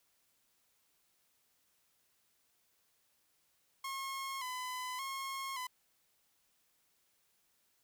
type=tone with vibrato; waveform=sawtooth; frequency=1044 Hz; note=C6; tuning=4 cents flat; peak=-35 dBFS; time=3.84-5.67 s; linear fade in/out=5 ms; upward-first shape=square; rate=0.87 Hz; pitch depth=61 cents each way; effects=white hiss -75 dBFS RMS until 7.83 s